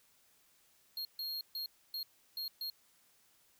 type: tone bursts at uneven times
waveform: square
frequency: 4252 Hz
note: C8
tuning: 27 cents sharp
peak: -38 dBFS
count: 6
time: 0.97-1.05 / 1.19-1.41 / 1.55-1.66 / 1.94-2.03 / 2.37-2.48 / 2.61-2.7 s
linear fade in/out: 2 ms
effects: white hiss -69 dBFS RMS until 3.59 s